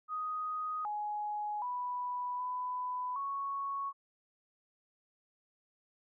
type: tone with pitch steps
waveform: sine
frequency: 1248 / 837 / 987 / 998 / 1108 Hz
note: D#6 / G#5 / B5 / B5 / C#6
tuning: +5 / +13 / -1 / +18 / -1 cents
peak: -34 dBFS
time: 0.08-3.93 s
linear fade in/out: 50 ms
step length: 770 ms
effects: none